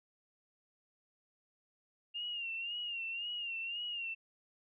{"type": "tone with vibrato", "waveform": "sine", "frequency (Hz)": 2794, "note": "F7", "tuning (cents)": 0, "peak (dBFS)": -37, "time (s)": [2.14, 4.15], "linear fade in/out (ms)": 20, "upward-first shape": "sine", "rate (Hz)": 1.9, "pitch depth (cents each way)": 73, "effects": []}